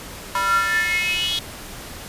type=tone with high-pass filter sweep; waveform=square; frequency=196 Hz; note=G3; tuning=in tune; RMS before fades=-21 dBFS; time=0.35-1.39 s; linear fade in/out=2 ms; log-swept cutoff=1100 to 3500 Hz; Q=8.9; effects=pink hiss -36 dBFS RMS until 2.08 s + resampled to 32000 Hz